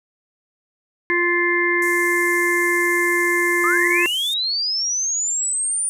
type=harmonic tone; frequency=349.2 Hz; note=F4; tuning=in tune; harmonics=1 / 3 / 5 / 6; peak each=-21 / -26 / -21 / -20 dBFS; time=1.1-4.06 s; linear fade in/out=0 ms
type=band-pass noise; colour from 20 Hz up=pink; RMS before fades=-35 dBFS; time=1.82-4.34 s; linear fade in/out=2 ms; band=6200 to 13000 Hz; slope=48 dB/octave
type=linear sweep; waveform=sine; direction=up; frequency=1179 to 9400 Hz; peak=-19 dBFS; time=3.64-5.89 s; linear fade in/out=0 ms
effects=none